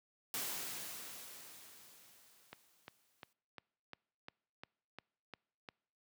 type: noise with exponential decay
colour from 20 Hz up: white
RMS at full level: -39 dBFS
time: 0.34-3.33 s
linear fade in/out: 1 ms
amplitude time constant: 650 ms
type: click train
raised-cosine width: 0.3 ms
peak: -31 dBFS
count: 10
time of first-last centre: 2.53-5.688 s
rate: 2.85 Hz
effects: noise-tail reverb RT60 0.7 s tail -26 dB re dry + high-pass 100 Hz 12 dB/octave